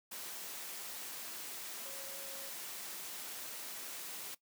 sine tone in noise, 547 Hz, C#5, 23 cents flat, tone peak -52 dBFS, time 1.85-2.5 s, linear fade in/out 10 ms, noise white, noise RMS -45 dBFS, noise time 0.11-4.35 s, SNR -10 dB, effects noise-tail reverb RT60 0.1 s tail -18 dB re dry + high-pass 200 Hz 12 dB/octave

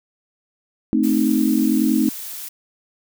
sine chord, A diminished, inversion none, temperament equal, 220 / 261.6 / 311.1 Hz, A3 / C4 / Eb4, 0 / 0 / 0 cents, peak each -19 dBFS, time 0.93-2.09 s, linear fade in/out 0 ms
blue noise, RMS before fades -32 dBFS, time 1.03-2.49 s, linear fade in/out 10 ms
effects none

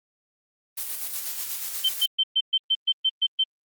blue noise with tremolo, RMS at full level -30 dBFS, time 0.77-2.06 s, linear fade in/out 10 ms, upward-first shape square, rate 8.2 Hz, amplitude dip 35%
sine tone bursts, 3103 Hz, G7, 18 cents flat, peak -18 dBFS, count 10, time 1.84-3.44 s, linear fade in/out 10 ms, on 52 ms, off 120 ms
effects Opus 32 kbps

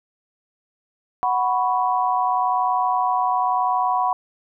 sine chord, F# suspended fourth, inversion none, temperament equal, 740 / 987.8 / 1108.7 Hz, F#5 / B5 / C#6, 0 / 0 / 0 cents, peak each -21 / -21 / -25 dBFS, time 1.23-4.13 s, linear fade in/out 0 ms, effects none

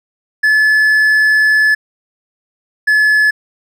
triangle tone pair in turn, 1725 / 1716.3 Hz, A6 / A6, -35 / -44 cents, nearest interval unison, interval 9 cents, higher first, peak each -6 dBFS, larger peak neither, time 0.43-1.75 / 2.87-3.31 s, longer first, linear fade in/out 10 ms, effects none

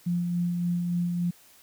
sine tone with tremolo, 174.61 Hz, F3, in tune, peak -23 dBFS, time 0.06-1.31 s, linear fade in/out 10 ms, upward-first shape sine, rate 3.5 Hz, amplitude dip 30%, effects white hiss -56 dBFS RMS until 1.62 s

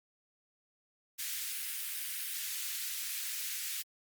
white high-pass noise, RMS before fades -38 dBFS, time 1.18-3.83 s, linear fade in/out 20 ms, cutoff 1700 Hz, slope 24 dB/octave, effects Opus 48 kbps

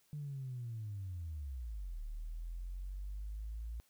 sine linear two-way sweep, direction down then up, 150.6 to 36.71 to 57.4 Hz, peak -39 dBFS, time 0.13-3.8 s, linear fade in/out 0 ms, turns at 2.01 s, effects tanh soft clip ceiling -35 dBFS + white hiss -72 dBFS RMS until 3.89 s

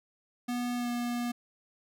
square tone with pitch glide, 243.9 to 240.7 Hz, B3 to B3, -21 to -44 cents, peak -31 dBFS, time 0.48-1.32 s, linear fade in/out 10 ms, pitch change -23 cents, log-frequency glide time 0.76-0.89 s, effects none

